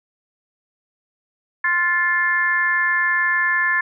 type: harmonic tone with a mistuned harmonic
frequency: 349.3 Hz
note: F4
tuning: in tune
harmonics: 3 / 4 / 5 / 6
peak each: -24 / -29 / -17 / -27 dBFS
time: 1.64-3.81 s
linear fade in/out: 5 ms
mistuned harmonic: 6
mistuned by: +18 cents
effects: none